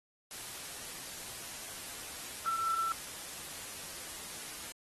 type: tone in noise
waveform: sine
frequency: 1339 Hz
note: E6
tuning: 27 cents sharp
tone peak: -30 dBFS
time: 2.46-2.92 s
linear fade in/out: 0 ms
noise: white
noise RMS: -44 dBFS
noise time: 0.31-4.72 s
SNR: +11 dB
effects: AAC 32 kbps